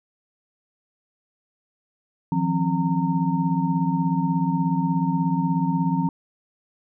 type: tone cluster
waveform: sine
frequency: 160.6 / 177.2 / 266.1 / 919 Hz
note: E3 / F3 / C4 / A#5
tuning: -45 / +25 / +29 / -25 cents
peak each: -25 / -23 / -25 / -28 dBFS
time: 2.32-6.09 s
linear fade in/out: 2 ms
effects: none